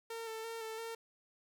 sawtooth tone with pitch steps, 456.6 / 444.6 / 456.3 / 443.2 / 456 Hz, A#4 / A4 / A#4 / A4 / A#4, -36 / +18 / -37 / +13 / -38 cents, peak -37 dBFS, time 0.1-0.95 s, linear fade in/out 5 ms, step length 170 ms, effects none

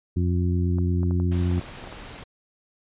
harmonic tone, 88.6 Hz, F2, 25 cents sharp, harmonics 1 / 2 / 3 / 4, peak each -21 / -27 / -31 / -33 dBFS, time 0.16-1.6 s, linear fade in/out 10 ms
clicks, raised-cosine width 1 ms, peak -26 dBFS, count 10, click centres 0.785 / 1.032 / 1.11 / 1.2 / 1.513 / 1.579 / 1.613 / 1.84 / 1.874 / 1.926 s
pink noise, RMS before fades -40 dBFS, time 1.31-2.24 s, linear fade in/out 10 ms
effects resampled to 8000 Hz

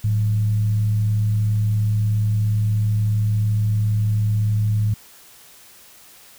sine tone with frequency modulation, 106.6 Hz, G#2, 46 cents sharp, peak -16 dBFS, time 0.04-4.94 s, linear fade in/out 5 ms, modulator 77 Hz, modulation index 0.26, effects white hiss -47 dBFS RMS until 6.38 s

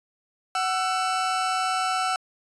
40% pulse tone pair together, 747 / 1331 Hz, F#5 / E6, +16 / +16 cents, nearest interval minor seventh, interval 1000 cents, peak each -25 dBFS, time 0.55-2.16 s, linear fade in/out 2 ms, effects resampled to 22050 Hz

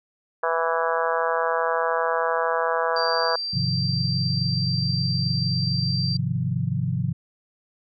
harmonic tone, 164.81 Hz, E3, in tune, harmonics 3 / 4 / 5 / 6 / 7 / 8 / 9 / 10, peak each -26 / -27 / -32 / -27 / -29 / -32 / -32 / -32 dBFS, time 0.43-3.36 s, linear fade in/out 5 ms
sine tone, 4699 Hz, D8, in tune, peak -26 dBFS, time 2.96-6.17 s, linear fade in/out 5 ms
sine chord, F minor seventh, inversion first, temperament equal, 103.83 / 130.81 / 155.56 / 174.61 Hz, Ab2 / C3 / Eb3 / F3, 0 / 0 / 0 / 0 cents, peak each -29 / -25 / -30 / -28 dBFS, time 3.53-7.13 s, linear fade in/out 10 ms
effects none

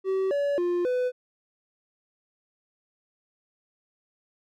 triangle tone with pitch steps, 382.3 / 570 / 351.8 / 500 Hz, G4 / C#5 / F4 / B4, -43 / +48 / +13 / +21 cents, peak -21 dBFS, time 0.04-1.12 s, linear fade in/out 50 ms, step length 270 ms, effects none

